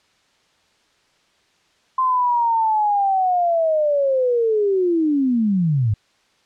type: linear sweep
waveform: sine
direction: down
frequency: 1046.5 to 98 Hz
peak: -15 dBFS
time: 1.98-5.94 s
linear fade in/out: 5 ms
effects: white hiss -60 dBFS RMS until 6.45 s + low-pass 5000 Hz 12 dB/octave